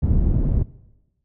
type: low-pass noise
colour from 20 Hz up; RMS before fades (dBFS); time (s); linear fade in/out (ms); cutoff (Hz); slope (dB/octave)
pink; -18; 0.02-0.63; 10; 170; 12
effects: noise-tail reverb RT60 1.0 s tail -19 dB re dry